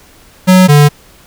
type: tone pair in turn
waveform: square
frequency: 185 / 146.48 Hz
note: F#3 / D3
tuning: 0 / -4 cents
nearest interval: major third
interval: 404 cents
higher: first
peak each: -3 dBFS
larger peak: neither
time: 0.47-0.68 / 0.68-0.89 s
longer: neither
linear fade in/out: 20 ms
effects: pink hiss -42 dBFS RMS until 1.26 s